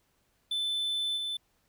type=tone with level steps; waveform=triangle; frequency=3520 Hz; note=A7; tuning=in tune; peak=-27 / -30 dBFS; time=0.51-1.37 s; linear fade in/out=5 ms; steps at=1.16 s; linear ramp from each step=20 ms; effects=pink hiss -72 dBFS RMS until 1.68 s